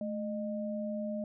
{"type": "tone pair together", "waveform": "sine", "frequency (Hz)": [216.4, 612], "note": ["A3", "D#5"], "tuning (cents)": [-29, -29], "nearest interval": "octave + tritone", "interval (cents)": 1800, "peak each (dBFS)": [-35, -37], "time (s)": [0.01, 1.24], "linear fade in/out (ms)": 2, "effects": []}